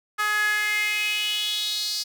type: tone with high-pass filter sweep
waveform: sawtooth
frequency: 421.1 Hz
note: G#4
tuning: 24 cents sharp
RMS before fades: -25 dBFS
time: 0.18-2.04 s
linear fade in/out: 20 ms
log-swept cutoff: 1400 to 4800 Hz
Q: 5.8
effects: none